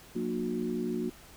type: harmonic tone with a mistuned harmonic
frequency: 60.4 Hz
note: B1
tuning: 38 cents flat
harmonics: 3 / 4 / 5 / 6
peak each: -38 / -33 / -38 / -34 dBFS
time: 0.15-1.1 s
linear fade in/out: 10 ms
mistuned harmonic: 4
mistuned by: -64 cents
effects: pink hiss -53 dBFS RMS until 1.36 s